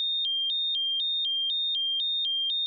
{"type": "tone with vibrato", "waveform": "sine", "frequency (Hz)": 3421, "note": "A7", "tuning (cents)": -49, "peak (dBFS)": -25, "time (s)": [0, 2.66], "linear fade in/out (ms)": 0, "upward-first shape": "square", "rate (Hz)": 2, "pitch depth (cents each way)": 120, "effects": []}